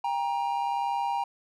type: tone pair together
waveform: triangle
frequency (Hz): 798.9 / 940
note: G5 / A#5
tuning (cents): +33 / +14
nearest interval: minor third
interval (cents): 281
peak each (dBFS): -27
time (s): 0.04-1.24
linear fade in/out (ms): 5
effects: none